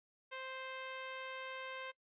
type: tone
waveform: 10% pulse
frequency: 523.3 Hz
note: C5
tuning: in tune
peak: -35 dBFS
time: 0.31-1.92 s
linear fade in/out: 20 ms
effects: noise-tail reverb RT60 0.1 s tail -20 dB re dry + resampled to 8000 Hz